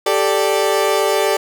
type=chord; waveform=30% pulse; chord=G suspended second; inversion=none; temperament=equal; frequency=392 / 440 / 587.3 Hz; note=G4 / A4 / D5; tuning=0 / 0 / 0 cents; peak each=-16 dBFS; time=0.06-1.37 s; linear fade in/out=5 ms; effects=none